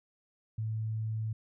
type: tone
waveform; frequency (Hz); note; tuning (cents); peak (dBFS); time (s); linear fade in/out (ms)
sine; 110; A2; 0; -31; 0.58-1.33; 5
effects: none